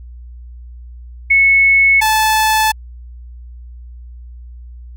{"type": "tone pair in turn", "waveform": ["sine", "sawtooth"], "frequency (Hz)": [2200, 870.6], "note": ["C#7", "A5"], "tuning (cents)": [-14, -19], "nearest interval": "octave + major third", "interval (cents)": 1605, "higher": "first", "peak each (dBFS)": -7, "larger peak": "neither", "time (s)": [[1.3, 2.01], [2.01, 2.72]], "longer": "neither", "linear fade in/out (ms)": 10, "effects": ["added 60 Hz sine -31 dBFS peak until 4.96 s"]}